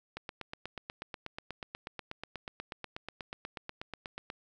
click train, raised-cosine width 0.3 ms, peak -23 dBFS, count 35, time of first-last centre 0.17-4.301 s, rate 8.23 Hz, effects none

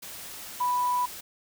sine tone in noise, 987.8 Hz, B5, in tune, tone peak -23 dBFS, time 0.6-1.06 s, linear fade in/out 10 ms, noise white, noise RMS -41 dBFS, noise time 0.02-1.21 s, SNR +15 dB, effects none

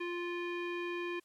square tone with low-pass filter, 349.2 Hz, F4, in tune, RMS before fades -38 dBFS, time 0-1.2 s, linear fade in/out 10 ms, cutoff 2500 Hz, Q 3.1, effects white hiss -72 dBFS RMS until 1.24 s + low-pass 12000 Hz 12 dB/octave

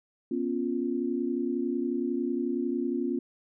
sine tone cluster, 243.7 / 274.7 / 349.4 Hz, B3 / C#4 / F4, -23 / -16 / +1 cents, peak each -31 dBFS, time 0.31-3.19 s, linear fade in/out 5 ms, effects none

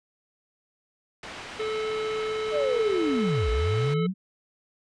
white low-pass noise, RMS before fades -40 dBFS, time 1.23-3.94 s, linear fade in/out 2 ms, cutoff 2700 Hz, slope 12 dB/octave
harmonic tone, 434.2 Hz, A4, 23 cents flat, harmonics 1 / 3 / 5 / 7 / 9, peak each -27 / -37 / -41 / -44 / -46 dBFS, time 1.59-4.07 s, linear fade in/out 10 ms
sine linear two-way sweep, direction down then up, 622.3 to 53 to 194.6 Hz, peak -23 dBFS, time 2.51-4.14 s, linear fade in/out 50 ms, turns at 3.5 s
effects resampled to 22050 Hz

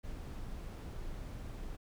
brown noise, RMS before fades -43 dBFS, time 0.03-1.77 s, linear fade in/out 20 ms, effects none

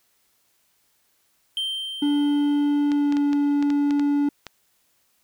triangle tone with exponential decay, 3136 Hz, G7, in tune, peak -21 dBFS, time 1.57-3.55 s, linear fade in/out 1 ms, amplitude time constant 430 ms
triangle tone with pitch glide, 290 to 287.5 Hz, D4 to D4, -22 to -37 cents, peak -16 dBFS, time 2.02-4.29 s, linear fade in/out 5 ms, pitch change -15 cents, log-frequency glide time 2.9-3.18 s
clicks, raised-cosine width 0.2 ms, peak -17 dBFS, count 9, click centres 2.918 / 3.124 / 3.169 / 3.331 / 3.626 / 3.703 / 3.908 / 3.996 / 4.467 s
effects white hiss -66 dBFS RMS until 5.23 s

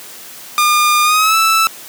sawtooth tone with pitch glide, 1209 to 1318.4 Hz, D6 to E6, +50 to 0 cents, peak -6 dBFS, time 0.58-1.67 s, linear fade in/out 0 ms, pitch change +150 cents, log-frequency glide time 1.03-1.36 s, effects white hiss -34 dBFS RMS until 1.88 s + high-pass 150 Hz 12 dB/octave

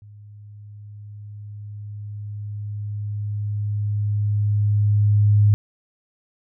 sine tone with level ramp, 103.83 Hz, G#2, in tune, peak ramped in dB -41 to -11 dBFS, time 0.02-5.54 s, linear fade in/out 0 ms, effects none

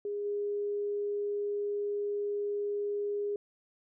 sine tone with level steps, 409.9 Hz, G#4, 23 cents flat, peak -32 / -30 dBFS, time 0.05-3.36 s, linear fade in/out 2 ms, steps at 0.24 s, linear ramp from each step 20 ms, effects none

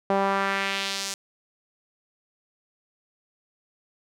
sawtooth tone with band-pass filter sweep, 196 Hz, G3, in tune, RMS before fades -26 dBFS, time 0.1-1.14 s, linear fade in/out 2 ms, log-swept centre 670 to 6800 Hz, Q 1.4, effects none

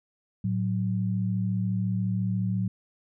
sine tone pair together, 111.1 / 185.33 Hz, A2 / F#3, +17 / +3 cents, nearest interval major sixth, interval 886 cents, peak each -27 dBFS, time 0.44-2.68 s, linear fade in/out 5 ms, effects none

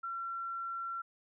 sine tone, 1360 Hz, F6, 46 cents flat, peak -36 dBFS, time 0.03-1.02 s, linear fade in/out 10 ms, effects none

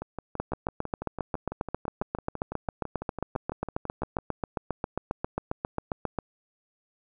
two click trains, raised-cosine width 1 ms, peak -14 / -20 dBFS, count 44 / 26, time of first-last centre 0.4-6.187 / 0.02-4.187 s, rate 7.43 / 6 Hz, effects none

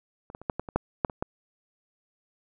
clicks, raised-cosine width 1 ms, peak -29 / -24 / -30 / -12 / -16 / -24 / -9 / -8 / -25 / -14 dBFS, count 10, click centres 0.301 / 0.349 / 0.416 / 0.498 / 0.596 / 0.688 / 0.76 / 1.048 / 1.098 / 1.225 s, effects none

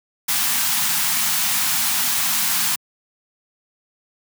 white band-stop noise, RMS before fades -20 dBFS, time 0.28-2.76 s, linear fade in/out 10 ms, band 260 to 740 Hz, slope 48 dB/octave, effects high-pass 150 Hz 12 dB/octave

